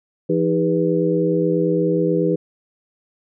sine tone cluster, 169.4 / 315.3 / 402.9 / 492.1 Hz, E3 / D#4 / G4 / B4, +48 / +23 / +48 / -6 cents, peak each -21 dBFS, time 0.29-2.36 s, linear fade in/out 10 ms, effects none

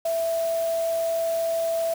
sine tone in noise, 662 Hz, E5, 7 cents sharp, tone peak -22 dBFS, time 0.05-1.94 s, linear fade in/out 5 ms, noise white, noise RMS -39 dBFS, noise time 0.05-1.94 s, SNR +14 dB, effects none

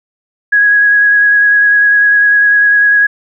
sine tone with vibrato, 1661 Hz, G#6, in tune, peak -5 dBFS, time 0.52-3.07 s, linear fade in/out 10 ms, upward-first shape sine, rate 10 Hz, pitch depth 15 cents each way, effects none

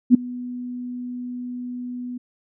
sine tone with ADSR envelope, 246.9 Hz, B3, in tune, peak -5 dBFS, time 0.1-2.18 s, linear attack 44 ms, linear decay 8 ms, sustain -23 dB, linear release 9 ms, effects none

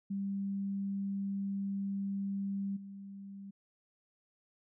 sine tone with level steps, 197.4 Hz, G3, 12 cents sharp, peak -33 / -44 dBFS, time 0.1-3.51 s, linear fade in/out 10 ms, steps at 2.76 s, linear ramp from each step 10 ms, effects none

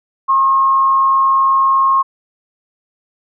sine tone with frequency modulation, 1077 Hz, C6, 50 cents sharp, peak -9 dBFS, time 0.28-2.03 s, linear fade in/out 20 ms, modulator 137 Hz, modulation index 0.23, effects none

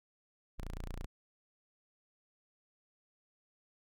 sawtooth tone, 29.06 Hz, A#0, 4 cents flat, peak -36 dBFS, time 0.58-1.06 s, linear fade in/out 10 ms, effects none

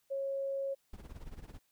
sine tone, 547 Hz, C#5, 23 cents flat, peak -33 dBFS, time 0.1-0.75 s, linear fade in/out 20 ms
brown noise with tremolo, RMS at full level -44 dBFS, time 0.93-1.59 s, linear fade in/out 5 ms, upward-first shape sine, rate 18 Hz, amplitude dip 80%
effects white hiss -75 dBFS RMS until 1.71 s

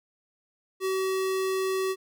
square tone, 379.9 Hz, F#4, 46 cents sharp, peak -26 dBFS, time 0.8-1.96 s, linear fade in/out 50 ms, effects none

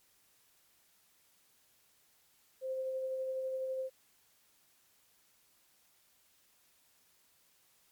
sine tone with tremolo, 523.3 Hz, C5, in tune, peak -33 dBFS, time 2.61-3.9 s, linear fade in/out 50 ms, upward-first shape sine, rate 12 Hz, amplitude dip 25%, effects white hiss -69 dBFS RMS until 7.91 s + MP3 96 kbps

